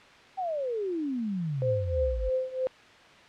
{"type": "exponential sweep", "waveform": "sine", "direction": "down", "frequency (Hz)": [784, 47.84], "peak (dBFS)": -28, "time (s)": [0.37, 2.3], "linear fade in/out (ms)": 20}
{"type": "tone with tremolo", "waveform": "sine", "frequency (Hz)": 517, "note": "C5", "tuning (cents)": -21, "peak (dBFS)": -23, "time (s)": [1.62, 2.67], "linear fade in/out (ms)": 0, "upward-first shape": "triangle", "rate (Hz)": 3.1, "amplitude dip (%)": 90}
{"effects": ["white hiss -52 dBFS RMS until 3.28 s", "low-pass 3000 Hz 12 dB/octave"]}